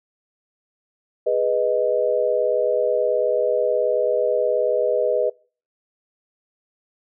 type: chord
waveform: sine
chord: G# minor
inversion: none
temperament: equal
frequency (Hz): 415.3 / 493.9 / 622.3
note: G#4 / B4 / D#5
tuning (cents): 0 / 0 / 0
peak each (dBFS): -24 / -20 / -21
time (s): 1.26-5.3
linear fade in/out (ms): 10
effects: noise-tail reverb RT60 0.4 s tail -25 dB re dry

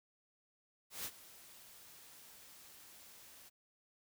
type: noise with ADSR envelope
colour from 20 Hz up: white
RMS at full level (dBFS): -41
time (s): 0.9-3.5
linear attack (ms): 150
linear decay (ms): 53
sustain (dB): -17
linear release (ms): 21
effects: none

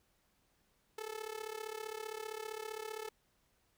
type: tone with amplitude modulation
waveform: sawtooth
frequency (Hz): 435.6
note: A4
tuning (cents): -17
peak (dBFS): -34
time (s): 0.98-3.09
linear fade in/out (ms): 5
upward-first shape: sine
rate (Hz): 35.3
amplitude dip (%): 85
effects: pink hiss -75 dBFS RMS until 3.77 s

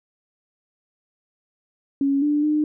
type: tone with pitch steps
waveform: sine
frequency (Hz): 277.4 / 295 / 302.3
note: C#4 / D4 / D#4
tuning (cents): +1 / +8 / -50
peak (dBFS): -17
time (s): 2.01-2.64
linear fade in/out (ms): 2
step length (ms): 210
effects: none

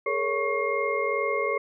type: tone cluster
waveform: sine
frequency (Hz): 418.1 / 460.5 / 557 / 1108 / 2130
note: G#4 / A#4 / C#5 / C#6 / C7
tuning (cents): +12 / -21 / +8 / -1 / +30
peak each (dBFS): -30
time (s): 0.06-1.58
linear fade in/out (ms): 5
effects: none

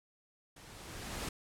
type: noise with level ramp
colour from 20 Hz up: pink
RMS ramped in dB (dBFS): -55 to -38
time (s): 0.56-1.29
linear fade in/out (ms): 5
effects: low-pass 11000 Hz 12 dB/octave

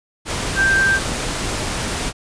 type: tone in noise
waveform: sine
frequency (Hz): 1572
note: G6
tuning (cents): +4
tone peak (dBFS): -13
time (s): 0.55-1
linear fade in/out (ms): 50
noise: pink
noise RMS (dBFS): -23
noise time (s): 0.25-2.13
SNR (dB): +7
effects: resampled to 22050 Hz

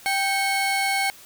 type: tone pair together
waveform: 35% pulse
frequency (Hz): 784 / 2198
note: G5 / C#7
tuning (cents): 0 / -15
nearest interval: octave + tritone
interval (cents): 1785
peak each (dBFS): -22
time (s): 0.06-1.1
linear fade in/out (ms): 0
effects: white hiss -47 dBFS RMS until 1.25 s

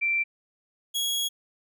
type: tone pair in turn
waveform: sine / sawtooth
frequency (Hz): 2349 / 3322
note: D7 / G#7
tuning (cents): 0 / 0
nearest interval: tritone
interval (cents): 600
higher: second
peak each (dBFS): -22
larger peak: neither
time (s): 0.01-0.24 / 0.94-1.29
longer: second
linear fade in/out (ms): 20
effects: none

